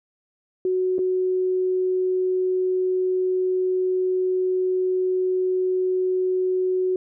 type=tone with dropouts; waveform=sine; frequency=370 Hz; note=F#4; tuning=in tune; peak=-19 dBFS; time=0.65-6.96 s; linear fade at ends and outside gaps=2 ms; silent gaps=0.983-0.99 s; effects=none